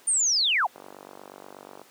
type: linear sweep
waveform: sine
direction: down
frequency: 9130 to 622.3 Hz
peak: -20 dBFS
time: 0.07-0.67 s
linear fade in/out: 10 ms
type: click train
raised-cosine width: 1 ms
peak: -27 dBFS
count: 52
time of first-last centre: 0.76-1.816 s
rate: 48.3 Hz
effects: pink hiss -54 dBFS RMS until 1.9 s + high-pass 300 Hz 12 dB/octave